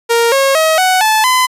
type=tone with pitch steps; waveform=sawtooth; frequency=465.9 / 544.5 / 636.4 / 743.9 / 869.4 / 1016.1 Hz; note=A#4 / C#5 / D#5 / F#5 / A5 / B5; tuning=-1 / -31 / +39 / +9 / -21 / +49 cents; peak=-5 dBFS; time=0.09-1.47 s; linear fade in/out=20 ms; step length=230 ms; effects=resampled to 32000 Hz